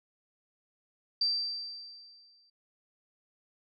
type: tone with exponential decay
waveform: sine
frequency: 4682 Hz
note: D8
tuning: 6 cents flat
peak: -24 dBFS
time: 1.21-2.5 s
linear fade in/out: 5 ms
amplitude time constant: 280 ms
effects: none